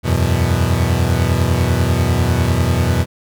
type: chord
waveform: 35% pulse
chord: E suspended second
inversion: none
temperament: equal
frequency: 82.41 / 92.5 / 123.47 Hz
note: E2 / F#2 / B2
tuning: 0 / 0 / 0 cents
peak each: -16 dBFS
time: 0.03-3.06 s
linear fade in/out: 50 ms
effects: none